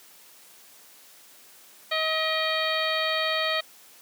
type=harmonic tone with a mistuned harmonic; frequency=634 Hz; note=D#5; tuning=32 cents sharp; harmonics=1 / 2 / 3 / 4 / 5 / 6 / 7; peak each=-29 / -31 / -30 / -33 / -32 / -32 / -34 dBFS; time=1.91-3.61 s; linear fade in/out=10 ms; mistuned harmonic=4; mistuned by=-77 cents; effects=white hiss -52 dBFS RMS until 4.01 s + high-pass 200 Hz 12 dB/octave